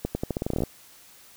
accelerating click train, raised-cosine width 2 ms, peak -13 dBFS, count 14, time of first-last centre 0.05-0.636 s, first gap 100 ms, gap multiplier 0.85, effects white hiss -52 dBFS RMS until 1.36 s

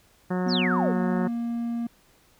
harmonic tone, 182.2 Hz, F#3, 26 cents flat, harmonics 1 / 2 / 3 / 4 / 5 / 6 / 7 / 8 / 9 / 10, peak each -25 / -31 / -35 / -37 / -39 / -41 / -42 / -43 / -44 / -45 dBFS, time 0.3-1.28 s, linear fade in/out 10 ms
triangle tone with pitch glide, 246.7 to 234.6 Hz, B3 to A#3, -2 to +11 cents, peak -24 dBFS, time 0.46-1.87 s, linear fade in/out 5 ms, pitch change -87 cents, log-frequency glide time 0.89-0.96 s
sine exponential sweep, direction down, 5930 to 370 Hz, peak -25 dBFS, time 0.48-0.94 s, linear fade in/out 50 ms
effects pink hiss -60 dBFS RMS until 2.39 s

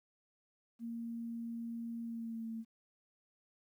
sine tone with pitch glide, 231.9 to 225.7 Hz, A#3 to A3, -9 to +44 cents, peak -39 dBFS, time 0.79-2.65 s, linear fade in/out 50 ms, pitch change -47 cents, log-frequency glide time 2.03-2.46 s, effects 12-bit

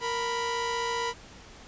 sawtooth tone pair together, 466.2 / 987.8 Hz, A#4 / B5, 0 / 0 cents, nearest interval octave + minor second, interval 1300 cents, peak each -28 / -26 dBFS, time 0-1.14 s, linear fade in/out 50 ms, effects pink hiss -49 dBFS RMS until 1.67 s + resampled to 16000 Hz

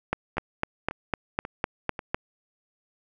two click trains, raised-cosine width 0.5 ms, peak -9 / -19 dBFS, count 9 / 4, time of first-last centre 0.13-2.145 / 0.37-1.992 s, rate 3.97 / 1.85 Hz, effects none

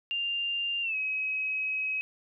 sine tone with pitch glide, 2794 to 2547 Hz, F7 to D#7, 0 to +40 cents, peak -28 dBFS, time 0.11-2.01 s, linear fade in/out 0 ms, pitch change -160 cents, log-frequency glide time 0.82-0.96 s, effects none

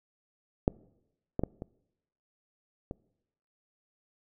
clicks, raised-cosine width 2 ms, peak -9 / -16 / -15 / -24 / -23 dBFS, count 5, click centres 0.679 / 1.394 / 1.436 / 1.621 / 2.911 s, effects noise-tail reverb RT60 0.9 s tail -24 dB re dry

